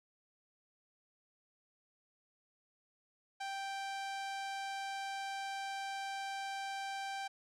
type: tone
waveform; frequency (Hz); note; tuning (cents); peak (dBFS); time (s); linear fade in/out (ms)
sawtooth; 784; G5; 0; -35; 3.4-7.28; 10
effects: low-pass 7000 Hz 12 dB/octave